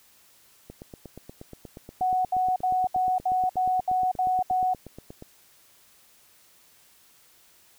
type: click train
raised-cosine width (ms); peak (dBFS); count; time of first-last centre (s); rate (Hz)
2; -27; 39; 0.7-5.224; 8.4
type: tone bursts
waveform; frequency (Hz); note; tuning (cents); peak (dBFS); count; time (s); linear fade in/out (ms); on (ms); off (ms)
sine; 740; F#5; 0; -21; 9; 2.01-4.738; 5; 240; 71
effects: white hiss -58 dBFS RMS until 7.78 s